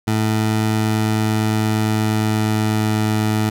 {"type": "tone with pitch glide", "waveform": "20% pulse", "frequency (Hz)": [109.1, 107.97], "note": ["A2", "A2"], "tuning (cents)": [-14, -32], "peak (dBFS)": -11, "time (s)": [0.07, 3.5], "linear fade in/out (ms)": 10, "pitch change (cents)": -18, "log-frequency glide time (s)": [0.67, 3.05], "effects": []}